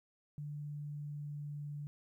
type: tone with pitch glide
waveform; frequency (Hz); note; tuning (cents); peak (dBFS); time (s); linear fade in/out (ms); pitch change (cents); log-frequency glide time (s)
sine; 147.3 to 146.2; D3 to D3; +6 to -7; -40; 0.38-1.87; 0; -13; 0.49-1.65
effects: 13-bit